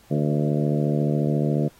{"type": "harmonic tone with a mistuned harmonic", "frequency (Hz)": 74.2, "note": "D2", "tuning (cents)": 18, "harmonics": [2, 3, 4, 5, 6, 7, 8, 9], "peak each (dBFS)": [-22, -26, -28, -30, -32, -33, -34, -35], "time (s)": [0.1, 1.69], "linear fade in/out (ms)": 20, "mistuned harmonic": 7, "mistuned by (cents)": -23, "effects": ["pink hiss -55 dBFS RMS until 1.79 s", "AAC 48 kbps"]}